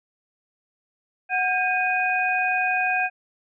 sine tone cluster, 738 / 1607 / 2486 Hz, F#5 / G6 / D#7, -5 / +43 / -2 cents, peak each -24 / -25 / -24 dBFS, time 1.29-3.1 s, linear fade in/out 50 ms, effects none

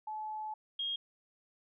sine tone pair in turn, 861 / 3251 Hz, A5 / G#7, -38 / -38 cents, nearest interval octave + major seventh, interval 2300 cents, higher second, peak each -37 / -33 dBFS, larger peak second, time 0.07-0.54 / 0.79-0.96 s, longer first, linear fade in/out 5 ms, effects none

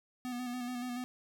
square tone with vibrato, 246.9 Hz, B3, in tune, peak -37 dBFS, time 0.25-1.04 s, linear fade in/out 0 ms, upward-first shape square, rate 7 Hz, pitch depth 28 cents each way, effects none

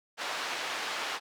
pink band-pass noise, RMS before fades -35 dBFS, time 0.17-1.2 s, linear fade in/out 50 ms, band 750 to 4500 Hz, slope 12 dB/octave, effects none

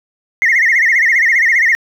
sine tone with vibrato, 1975.5 Hz, B6, in tune, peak -7 dBFS, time 0.42-1.75 s, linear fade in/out 0 ms, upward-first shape sine, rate 15 Hz, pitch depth 160 cents each way, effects tanh soft clip ceiling -5 dBFS + 7-bit

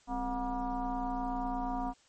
sine tone with frequency modulation, 493.9 Hz, B4, in tune, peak -31 dBFS, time 0.07-1.94 s, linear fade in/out 50 ms, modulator 232 Hz, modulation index 2.3, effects white hiss -65 dBFS RMS until 2.08 s + MP3 32 kbps

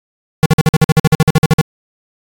square tone bursts, 157.4 Hz, D#3, 20 cents sharp, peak -6 dBFS, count 16, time 0.43-1.612 s, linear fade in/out 0 ms, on 27 ms, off 50 ms, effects AAC 48 kbps

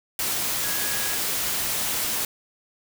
sine tone in noise, 1661.2 Hz, G#6, in tune, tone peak -35 dBFS, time 0.64-1.16 s, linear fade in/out 2 ms, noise white, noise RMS -26 dBFS, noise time 0.19-2.25 s, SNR -12 dB, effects none

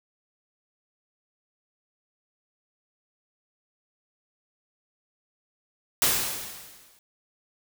white noise with exponential decay, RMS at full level -20 dBFS, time 6.02-6.99 s, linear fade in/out 1 ms, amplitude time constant 210 ms, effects none

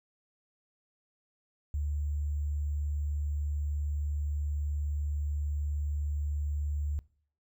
sine tone with sample-and-hold, 73.42 Hz, D2, in tune, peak -29 dBFS, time 1.74-6.99 s, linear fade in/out 0 ms, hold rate 7350 Hz, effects noise-tail reverb RT60 0.5 s tail -21 dB re dry

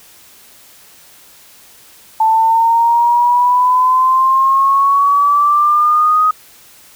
sine exponential sweep, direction up, 880 to 1258 Hz, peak -8 dBFS, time 2.2-6.31 s, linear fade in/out 5 ms, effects white hiss -43 dBFS RMS until 6.95 s

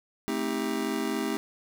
square chord, A half-diminished seventh, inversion none, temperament just, 220 / 264 / 316.8 / 396 Hz, A3 / C4 / Eb4 / G4, 0 / +16 / +31 / +18 cents, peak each -34 dBFS, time 0.28-1.37 s, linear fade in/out 0 ms, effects none

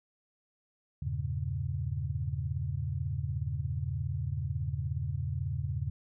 sine chord, E diminished seventh, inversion none, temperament equal with one note detuned, 82.41 / 99.88 / 116.54 / 138.59 Hz, E2 / G2 / Bb2 / Db3, 0 / +33 / 0 / 0 cents, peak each -36 / -37 / -38 / -35 dBFS, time 1.02-5.9 s, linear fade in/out 5 ms, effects none

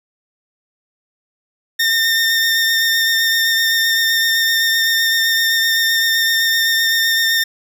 20% pulse tone with vibrato, 1818 Hz, A#6, 44 cents flat, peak -8 dBFS, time 1.79-7.44 s, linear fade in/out 10 ms, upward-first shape sine, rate 7.8 Hz, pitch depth 15 cents each way, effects none

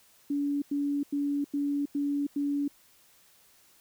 sine tone bursts, 285.6 Hz, D4, 48 cents flat, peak -26 dBFS, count 6, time 0.3-2.68 s, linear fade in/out 5 ms, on 320 ms, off 92 ms, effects white hiss -61 dBFS RMS until 3.8 s

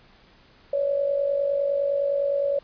sine tone with amplitude modulation, 564 Hz, C#5, 30 cents sharp, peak -18 dBFS, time 0.73-2.59 s, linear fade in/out 5 ms, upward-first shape sine, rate 49.8 Hz, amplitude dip 60%, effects pink hiss -55 dBFS RMS until 2.63 s + resampled to 11025 Hz

